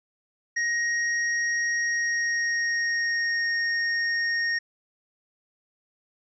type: tone with pitch glide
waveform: square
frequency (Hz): 1878 to 1854.3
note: A#6 to A#6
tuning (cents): +12 to -10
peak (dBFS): -24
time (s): 0.56-4.59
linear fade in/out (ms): 10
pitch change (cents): -22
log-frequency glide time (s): 1.79-3.52
effects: resampled to 16000 Hz